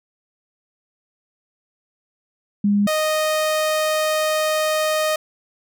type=tone pair in turn; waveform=sine / sawtooth; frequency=203.8 / 620.3 Hz; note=G#3 / D#5; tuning=-32 / -5 cents; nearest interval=octave + perfect fifth; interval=1927 cents; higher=second; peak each=-14 dBFS; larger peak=neither; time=2.64-2.87 / 2.87-5.16 s; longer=second; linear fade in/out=5 ms; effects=none